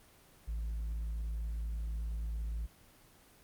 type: tone with tanh clipping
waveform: triangle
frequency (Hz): 55.2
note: A1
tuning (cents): +6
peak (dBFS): -35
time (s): 0.47-2.67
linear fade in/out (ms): 20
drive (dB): 7
effects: pink hiss -61 dBFS RMS until 3.43 s + Opus 24 kbps